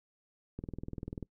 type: click train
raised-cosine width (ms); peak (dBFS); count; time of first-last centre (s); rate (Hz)
3; -26; 14; 0.59-1.227; 20.4
effects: noise-tail reverb RT60 0.1 s tail -24 dB re dry